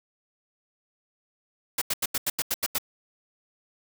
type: noise bursts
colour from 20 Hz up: white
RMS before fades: -26 dBFS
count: 9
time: 1.78-2.784 s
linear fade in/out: 5 ms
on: 36 ms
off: 85 ms
effects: none